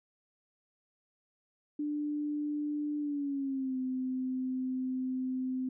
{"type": "tone with pitch glide", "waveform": "sine", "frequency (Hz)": [296, 257.7], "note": ["D4", "C4"], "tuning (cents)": [14, -26], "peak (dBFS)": -31, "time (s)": [1.79, 5.69], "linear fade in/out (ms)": 5, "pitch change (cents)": -240, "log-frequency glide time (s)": [2.99, 3.78], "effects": []}